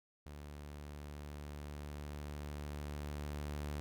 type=tone with level ramp; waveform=sawtooth; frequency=73.4 Hz; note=D2; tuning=in tune; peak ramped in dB=-44 to -35 dBFS; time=0.26-3.8 s; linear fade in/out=0 ms; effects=none